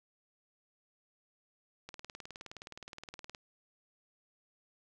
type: click train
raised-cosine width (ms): 0.2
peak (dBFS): -28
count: 29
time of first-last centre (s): 1.89-3.348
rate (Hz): 19.2
effects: none